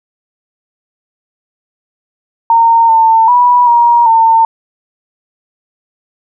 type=tone with pitch steps; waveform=sine; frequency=919 / 899 / 977 / 947 / 904 Hz; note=A#5 / A5 / B5 / A#5 / A5; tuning=-25 / +37 / -19 / +27 / +47 cents; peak=-4 dBFS; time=2.5-4.45 s; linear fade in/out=2 ms; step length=390 ms; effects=none